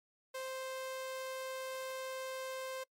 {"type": "tone", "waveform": "sawtooth", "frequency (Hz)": 523.3, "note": "C5", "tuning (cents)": 0, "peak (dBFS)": -36, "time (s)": [0.34, 2.84], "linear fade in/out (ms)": 10, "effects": ["noise-tail reverb RT60 0.1 s tail -23 dB re dry", "MP3 64 kbps"]}